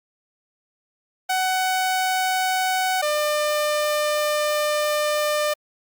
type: tone pair in turn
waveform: sawtooth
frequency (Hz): 748 / 599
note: F#5 / D5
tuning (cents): +19 / +34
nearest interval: major third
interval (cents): 385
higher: first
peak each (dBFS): -16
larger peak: neither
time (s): 1.29-3.02 / 3.02-5.54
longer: second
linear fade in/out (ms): 10
effects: Opus 48 kbps